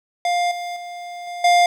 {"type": "tone with level steps", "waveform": "square", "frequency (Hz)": 703, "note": "F5", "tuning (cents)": 11, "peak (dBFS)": [-18, -26, -32, -29, -12], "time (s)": [0.25, 1.66], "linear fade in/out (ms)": 2, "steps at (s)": [0.51, 0.76, 1.27, 1.44], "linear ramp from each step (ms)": 5, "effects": ["low-pass 7000 Hz 12 dB/octave", "8-bit"]}